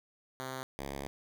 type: tone pair in turn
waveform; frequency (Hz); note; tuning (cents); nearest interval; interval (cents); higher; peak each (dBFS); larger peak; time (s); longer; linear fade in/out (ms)
5% pulse; 130.81 / 69.29; C3 / C#2; 0 / 0; major seventh; 1100; first; -27; neither; 0.4-0.63 / 0.79-1.07; second; 0
effects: none